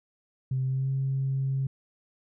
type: tone with pitch glide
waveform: sine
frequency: 130.81 to 134.72 Hz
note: C3 to C#3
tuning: 0 to -49 cents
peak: -24 dBFS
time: 0.51-1.67 s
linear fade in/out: 5 ms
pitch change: +51 cents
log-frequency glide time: 0.65-0.9 s
effects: tanh soft clip ceiling -20 dBFS